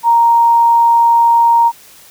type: tone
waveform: sine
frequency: 932.3 Hz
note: A#5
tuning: in tune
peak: -6 dBFS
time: 0.03-1.72 s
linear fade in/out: 50 ms
effects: white hiss -41 dBFS RMS until 2.1 s